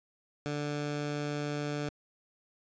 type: tone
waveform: 15% pulse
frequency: 146.83 Hz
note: D3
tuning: in tune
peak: -26 dBFS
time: 0.46-1.89 s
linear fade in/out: 0 ms
effects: resampled to 16000 Hz